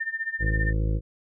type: tone with tremolo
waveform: sine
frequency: 1800 Hz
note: A6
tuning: 39 cents sharp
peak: -24 dBFS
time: 0-0.73 s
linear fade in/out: 10 ms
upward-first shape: sine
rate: 15 Hz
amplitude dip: 85%
type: harmonic tone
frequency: 53.6 Hz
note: A1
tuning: 45 cents flat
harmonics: 1 / 2 / 3 / 4 / 5 / 6 / 7 / 8 / 9 / 10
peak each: -23 / -28 / -33 / -45 / -43 / -38 / -44 / -51 / -40 / -45 dBFS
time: 0.39-1.01 s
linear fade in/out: 50 ms
effects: none